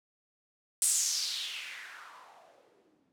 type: noise with low-pass filter sweep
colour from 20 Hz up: violet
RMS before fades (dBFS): -36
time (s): 0.82-3.12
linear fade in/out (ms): 0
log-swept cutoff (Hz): 9200 to 230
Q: 3.5
effects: none